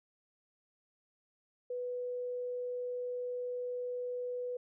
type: tone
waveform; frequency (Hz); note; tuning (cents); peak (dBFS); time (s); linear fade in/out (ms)
sine; 493.9; B4; 0; -35; 1.7-4.57; 5
effects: none